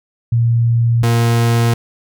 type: tone pair in turn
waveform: sine / 40% pulse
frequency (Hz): 117 / 117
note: A#2 / A#2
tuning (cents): +7 / +7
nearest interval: unison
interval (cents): 0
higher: neither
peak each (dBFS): -10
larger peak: neither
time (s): 0.32-1.03 / 1.03-1.74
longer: neither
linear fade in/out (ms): 5
effects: none